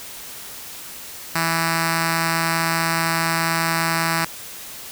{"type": "tone with notch filter", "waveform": "5% pulse", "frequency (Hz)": 164.81, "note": "E3", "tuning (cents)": 0, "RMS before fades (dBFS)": -21, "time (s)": [1.35, 4.25], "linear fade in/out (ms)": 5, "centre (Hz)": 460, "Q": 0.92, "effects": ["white hiss -36 dBFS RMS until 4.91 s"]}